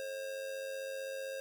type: tone with amplitude modulation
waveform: square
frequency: 536 Hz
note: C5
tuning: 42 cents sharp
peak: -37 dBFS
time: 0-1.4 s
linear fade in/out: 0 ms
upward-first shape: sine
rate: 95.6 Hz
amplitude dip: 50%
effects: 13-bit